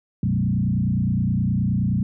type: tone with frequency modulation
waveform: sine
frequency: 155.56 Hz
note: D#3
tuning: in tune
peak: -18 dBFS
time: 0.23-2.03 s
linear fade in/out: 2 ms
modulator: 29.6 Hz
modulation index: 2.2
effects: none